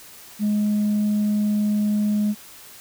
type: tone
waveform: sine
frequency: 209.2 Hz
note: G#3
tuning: 13 cents sharp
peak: -16 dBFS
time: 0.39-2.35 s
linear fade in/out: 50 ms
effects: tanh soft clip ceiling -16 dBFS + white hiss -44 dBFS RMS until 2.8 s